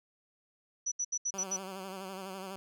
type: tone bursts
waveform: sine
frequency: 5920 Hz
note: F#8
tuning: in tune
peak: -30 dBFS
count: 6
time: 0.86-1.568 s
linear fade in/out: 10 ms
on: 58 ms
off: 72 ms
type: tone with vibrato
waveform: 10% pulse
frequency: 190.8 Hz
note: G3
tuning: 47 cents flat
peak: -32 dBFS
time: 1.34-2.56 s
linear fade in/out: 0 ms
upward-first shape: sine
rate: 12 Hz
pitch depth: 54 cents each way
effects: none

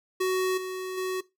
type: tone with level steps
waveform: square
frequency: 372.6 Hz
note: F#4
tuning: 12 cents sharp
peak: -24 / -32 / -28 dBFS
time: 0.2-1.21 s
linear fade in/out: 10 ms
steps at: 0.57 / 0.97 s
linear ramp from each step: 10 ms
effects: noise-tail reverb RT60 0.2 s tail -18 dB re dry

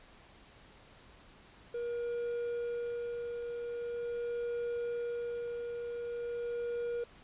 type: tone with tremolo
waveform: triangle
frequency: 475.8 Hz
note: A#4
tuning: 35 cents sharp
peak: -31 dBFS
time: 1.74-7.04 s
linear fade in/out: 5 ms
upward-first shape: sine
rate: 0.43 Hz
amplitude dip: 35%
effects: pink hiss -58 dBFS RMS until 7.23 s + resampled to 8000 Hz

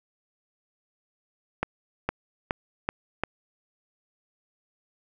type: accelerating click train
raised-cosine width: 0.5 ms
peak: -10 dBFS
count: 5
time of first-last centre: 1.63-3.236 s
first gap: 460 ms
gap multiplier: 0.91
effects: none

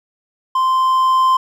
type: tone with level ramp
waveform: triangle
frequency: 1041 Hz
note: C6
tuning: 9 cents flat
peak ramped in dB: -11 to -8 dBFS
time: 0.55-1.37 s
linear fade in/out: 5 ms
effects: none

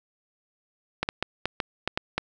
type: clicks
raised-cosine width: 0.3 ms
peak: -9 dBFS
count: 8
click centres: 1.03 / 1.089 / 1.226 / 1.456 / 1.602 / 1.876 / 1.975 / 2.18 s
effects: none

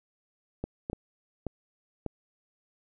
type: clicks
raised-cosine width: 2 ms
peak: -19 dBFS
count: 5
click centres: 0.64 / 0.899 / 0.931 / 1.467 / 2.063 s
effects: none

